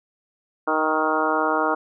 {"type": "harmonic tone with a mistuned harmonic", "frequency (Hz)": 156.3, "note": "D#3", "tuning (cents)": 8, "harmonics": [2, 3, 4, 5, 6, 7, 8, 9], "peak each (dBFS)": [-27, -27, -27, -27, -27, -27, -27, -27], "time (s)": [0.67, 1.75], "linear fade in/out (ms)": 10, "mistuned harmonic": 8, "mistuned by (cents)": 15, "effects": []}